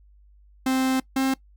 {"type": "tone pair in turn", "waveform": "45% pulse", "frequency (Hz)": [261.6, 265.9], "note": ["C4", "C4"], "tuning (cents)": [0, 28], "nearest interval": "unison", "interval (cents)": 28, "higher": "second", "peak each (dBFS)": -20, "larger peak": "neither", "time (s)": [[0.66, 1], [1.16, 1.34]], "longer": "first", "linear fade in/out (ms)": 5, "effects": ["noise-tail reverb RT60 0.1 s tail -21 dB re dry", "added 50 Hz sine -51 dBFS peak until 1.56 s"]}